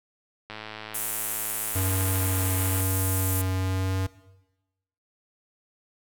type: click train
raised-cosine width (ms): 0.3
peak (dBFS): -21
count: 250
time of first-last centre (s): 0.5-2.806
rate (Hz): 108
type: band-pass noise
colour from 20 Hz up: pink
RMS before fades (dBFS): -31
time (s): 0.94-3.42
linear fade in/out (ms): 10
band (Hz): 8600 to 16000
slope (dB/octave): 24
type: tone with vibrato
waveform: square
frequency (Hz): 94.2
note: F#2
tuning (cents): +32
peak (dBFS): -25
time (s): 1.75-4.07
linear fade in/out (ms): 10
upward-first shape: triangle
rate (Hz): 1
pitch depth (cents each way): 9
effects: noise-tail reverb RT60 1.0 s tail -18 dB re dry